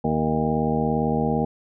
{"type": "harmonic tone with a mistuned harmonic", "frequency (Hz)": 77.7, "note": "D#2", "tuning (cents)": -2, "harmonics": [1, 2, 3, 4, 5, 6, 8, 9, 10], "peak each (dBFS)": [-34, -26, -24, -33, -32, -27, -32, -34, -28], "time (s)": [0.04, 1.45], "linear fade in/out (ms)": 5, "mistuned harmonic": 10, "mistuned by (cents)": 60, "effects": []}